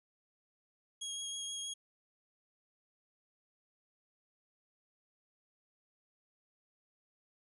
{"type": "tone with vibrato", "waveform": "20% pulse", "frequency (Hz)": 3286, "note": "G#7", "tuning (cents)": -19, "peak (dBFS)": -33, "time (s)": [1.01, 1.74], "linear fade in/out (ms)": 10, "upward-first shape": "sine", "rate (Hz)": 6.3, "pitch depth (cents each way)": 11, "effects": ["resampled to 24000 Hz"]}